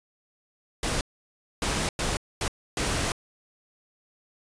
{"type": "noise bursts at uneven times", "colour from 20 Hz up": "pink", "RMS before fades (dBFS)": -27, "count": 5, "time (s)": [[0.83, 1.01], [1.62, 1.89], [1.99, 2.17], [2.41, 2.48], [2.77, 3.12]], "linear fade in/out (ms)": 2, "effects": ["resampled to 22050 Hz"]}